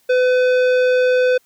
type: tone with tanh clipping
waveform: triangle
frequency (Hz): 504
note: B4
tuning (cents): +35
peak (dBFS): -14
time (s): 0.09-1.38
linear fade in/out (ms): 10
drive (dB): 18
effects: white hiss -59 dBFS RMS until 1.45 s